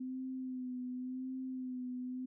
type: tone with vibrato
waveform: sine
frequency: 255.3 Hz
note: C4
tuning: 42 cents flat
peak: -38 dBFS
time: 0-2.26 s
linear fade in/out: 10 ms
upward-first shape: sine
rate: 0.91 Hz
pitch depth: 34 cents each way
effects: none